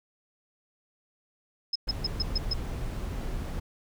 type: tone bursts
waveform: sine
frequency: 5140 Hz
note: E8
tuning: 45 cents flat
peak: -25 dBFS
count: 6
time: 1.73-2.536 s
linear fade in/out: 5 ms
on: 26 ms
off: 130 ms
type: noise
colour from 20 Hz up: brown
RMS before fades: -33 dBFS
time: 1.87-3.6 s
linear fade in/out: 10 ms
effects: none